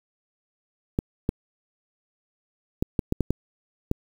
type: clicks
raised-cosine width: 3 ms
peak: -9 dBFS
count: 8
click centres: 0.989 / 1.291 / 2.825 / 2.992 / 3.124 / 3.207 / 3.306 / 3.914 s
effects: 7-bit